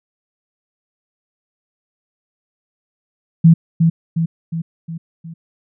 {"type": "tone with echo", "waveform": "sine", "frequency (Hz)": 164.81, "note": "E3", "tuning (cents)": 0, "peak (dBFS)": -4, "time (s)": [3.44, 3.54], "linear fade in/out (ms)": 10, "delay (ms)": 360, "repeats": 5, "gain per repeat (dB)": -5, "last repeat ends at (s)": 5.34, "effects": []}